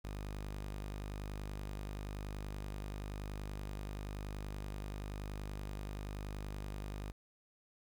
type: tone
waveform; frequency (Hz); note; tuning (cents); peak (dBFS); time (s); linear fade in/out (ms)
sawtooth; 50.5; G#1; -48; -37; 0.04-7.12; 10
effects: 11-bit